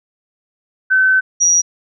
sine tone pair in turn, 1527 / 5765 Hz, G6 / F#8, -46 / -46 cents, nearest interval octave + major seventh, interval 2300 cents, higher second, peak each -9 dBFS, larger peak neither, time 0.9-1.21 / 1.4-1.62 s, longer first, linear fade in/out 20 ms, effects none

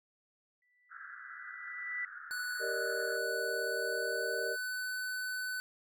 sine tone with exponential growth, 1974 Hz, B6, 1 cent flat, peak -33 dBFS, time 0.62-2.05 s, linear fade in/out 2 ms, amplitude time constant 310 ms
white band-pass noise, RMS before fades -48 dBFS, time 0.89-3.2 s, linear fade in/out 50 ms, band 1300 to 1700 Hz, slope 96 dB/octave
square tone with pitch glide, 1480 to 1504.1 Hz, F#6 to F#6, 0 to +28 cents, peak -36 dBFS, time 2.31-5.6 s, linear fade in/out 0 ms, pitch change +28 cents, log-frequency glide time 3.04-4.92 s
sine chord, Eb major seventh, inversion first, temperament just, 388.9 / 466.7 / 583.4 / 622.3 Hz, G4 / Bb4 / D5 / Eb5, -14 / +2 / -12 / 0 cents, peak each -41 / -38 / -42 / -41 dBFS, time 2.59-4.57 s, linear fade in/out 50 ms
effects none

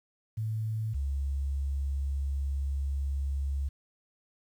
sine tone pair in turn, 109.8 / 69.17 Hz, A2 / C#2, -3 / -3 cents, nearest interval minor sixth, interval 800 cents, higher first, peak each -29 / -28 dBFS, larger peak second, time 0.37-0.94 / 0.94-3.69 s, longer second, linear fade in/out 10 ms, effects 10-bit

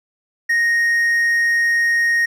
triangle tone, 1864.7 Hz, A#6, in tune, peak -12 dBFS, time 0.49-2.26 s, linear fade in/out 10 ms, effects none

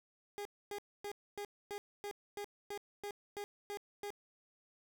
30% pulse tone bursts, 408.6 Hz, G#4, 28 cents flat, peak -38 dBFS, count 12, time 0.38-4.104 s, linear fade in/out 0 ms, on 72 ms, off 260 ms, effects none

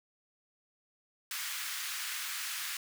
pink high-pass noise, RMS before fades -38 dBFS, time 1.31-2.77 s, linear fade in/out 2 ms, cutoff 1400 Hz, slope 24 dB/octave, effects none

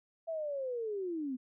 sine linear sweep, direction down, 668 to 244.9 Hz, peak -34 dBFS, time 0.27-1.37 s, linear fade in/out 20 ms, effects none

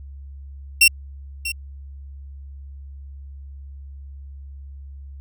sawtooth tone with echo, 2727 Hz, F7, 42 cents flat, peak -6 dBFS, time 0.81-0.88 s, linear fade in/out 5 ms, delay 640 ms, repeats 1, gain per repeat -14 dB, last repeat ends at 1.52 s, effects added 69 Hz sine -35 dBFS peak until 5.2 s

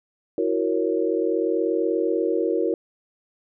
sine chord, F# dominant seventh, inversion third, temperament equal, 329.6 / 370 / 466.2 / 554.4 Hz, E4 / F#4 / A#4 / C#5, 0 / 0 / 0 / 0 cents, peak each -25 / -25 / -24 / -29 dBFS, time 0.38-2.74 s, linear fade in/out 2 ms, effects none

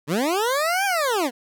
20% pulse linear two-way sweep, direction up then down, 131.9 to 813 to 225.3 Hz, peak -15 dBFS, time 0.07-1.31 s, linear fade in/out 50 ms, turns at 0.85 s, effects none

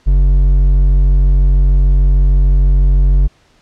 triangle tone with hard clipping, 46.78 Hz, F#1, 20 cents sharp, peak -8 dBFS, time 0.06-3.28 s, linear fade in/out 20 ms, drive 9 dB, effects pink hiss -52 dBFS RMS until 3.61 s + low-pass 6000 Hz 12 dB/octave

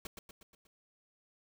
pink noise with echo, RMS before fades -43 dBFS, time 0.05-0.07 s, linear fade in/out 2 ms, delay 120 ms, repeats 5, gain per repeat -5 dB, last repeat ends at 0.67 s, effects none

